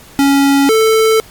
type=tone pair in turn; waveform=square; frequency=278.3 / 441.8 Hz; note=C#4 / A4; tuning=+7 / +7 cents; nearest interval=minor sixth; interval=800 cents; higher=second; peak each=-8 dBFS; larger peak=neither; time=0.19-0.69 / 0.69-1.2 s; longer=second; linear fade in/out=0 ms; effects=pink hiss -39 dBFS RMS until 1.3 s + MP3 96 kbps